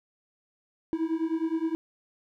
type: beating tone pair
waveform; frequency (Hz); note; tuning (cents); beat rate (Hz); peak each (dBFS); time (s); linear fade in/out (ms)
triangle; 319.7 / 329.4; D#4 / E4; +47 / -1; 9.7; -27; 0.93-1.75; 0
effects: none